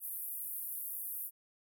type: band-pass noise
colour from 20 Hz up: pink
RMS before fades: -41 dBFS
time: 0-1.31 s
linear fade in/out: 50 ms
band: 11000 to 16000 Hz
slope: 48 dB/octave
effects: none